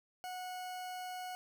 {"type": "tone", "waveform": "40% pulse", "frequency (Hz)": 733, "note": "F#5", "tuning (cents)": -16, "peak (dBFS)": -40, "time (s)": [0.24, 1.35], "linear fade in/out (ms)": 0, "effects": []}